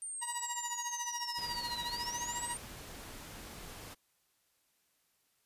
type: linear two-way sweep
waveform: sine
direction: down then up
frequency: 8900 to 3800 to 8900 Hz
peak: -39 dBFS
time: 0.02-2.57 s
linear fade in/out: 0 ms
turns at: 1.84 s
type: tone with tremolo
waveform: sawtooth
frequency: 956 Hz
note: A#5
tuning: 43 cents sharp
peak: -31 dBFS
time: 0.21-2.56 s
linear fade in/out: 20 ms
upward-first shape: triangle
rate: 14 Hz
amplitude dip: 90%
type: noise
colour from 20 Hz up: pink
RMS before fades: -48 dBFS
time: 1.37-3.95 s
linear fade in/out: 20 ms
effects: white hiss -75 dBFS RMS until 5.45 s + resampled to 32000 Hz